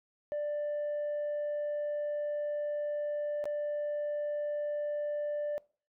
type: tone with dropouts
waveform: sine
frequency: 590 Hz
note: D5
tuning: 8 cents sharp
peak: -29 dBFS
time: 0.32-5.58 s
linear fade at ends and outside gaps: 0 ms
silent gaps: 3.441-3.455 s
effects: noise-tail reverb RT60 0.4 s tail -24 dB re dry + tanh soft clip ceiling -30 dBFS